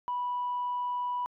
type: tone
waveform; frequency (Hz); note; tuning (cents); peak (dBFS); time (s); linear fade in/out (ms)
sine; 983; B5; -8; -28; 0.08-1.26; 0
effects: tanh soft clip ceiling -25 dBFS